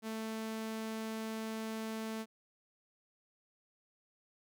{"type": "tone", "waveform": "sawtooth", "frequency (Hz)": 221.2, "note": "A3", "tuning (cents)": 9, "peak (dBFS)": -34, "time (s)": [0.02, 2.26], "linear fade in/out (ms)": 50, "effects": []}